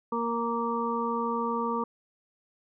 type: harmonic tone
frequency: 233.1 Hz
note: A#3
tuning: in tune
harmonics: 1 / 2 / 4 / 5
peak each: -32 / -32 / -32 / -32 dBFS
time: 0.12-1.84 s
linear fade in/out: 5 ms
effects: none